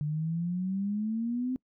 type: exponential sweep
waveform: sine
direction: up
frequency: 146.83 to 260 Hz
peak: -28 dBFS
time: 0.01-1.56 s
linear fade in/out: 0 ms
effects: noise-tail reverb RT60 0.1 s tail -25 dB re dry